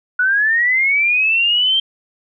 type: linear sweep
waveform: sine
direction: up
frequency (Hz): 1455 to 3166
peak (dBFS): -12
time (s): 0.19-1.8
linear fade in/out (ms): 5
effects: none